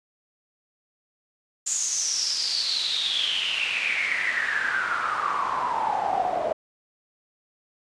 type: noise with band-pass filter sweep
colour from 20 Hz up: pink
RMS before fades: -26 dBFS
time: 1.66-6.53 s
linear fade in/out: 10 ms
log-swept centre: 7200 to 630 Hz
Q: 9.7
effects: resampled to 22050 Hz